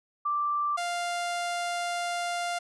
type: tone pair in turn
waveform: sine / sawtooth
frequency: 1174.7 / 698.5 Hz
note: D6 / F5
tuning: 0 / 0 cents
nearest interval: major sixth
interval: 900 cents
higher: first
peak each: -25 dBFS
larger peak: neither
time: 0.25-0.77 / 0.77-2.59 s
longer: second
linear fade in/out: 10 ms
effects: resampled to 24000 Hz